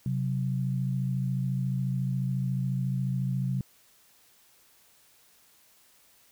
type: tone pair together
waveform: sine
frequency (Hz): 131.7 / 185.83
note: C3 / F#3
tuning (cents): +12 / +8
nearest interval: tritone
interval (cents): 596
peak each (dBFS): -27 / -32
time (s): 0.06-3.61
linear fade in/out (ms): 2
effects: white hiss -61 dBFS RMS until 6.31 s